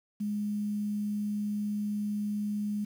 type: tone with quantisation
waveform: sine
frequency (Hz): 207.7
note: G#3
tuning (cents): 0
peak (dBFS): -29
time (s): 0.2-2.85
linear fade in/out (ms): 10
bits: 9
effects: none